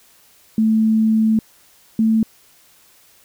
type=tone pair in turn; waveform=sine; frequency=220 / 221.8 Hz; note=A3 / A3; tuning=0 / +14 cents; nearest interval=unison; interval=14 cents; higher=second; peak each=-12 dBFS; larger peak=neither; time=0.58-1.39 / 1.99-2.23 s; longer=first; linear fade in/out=2 ms; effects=white hiss -52 dBFS RMS until 3.24 s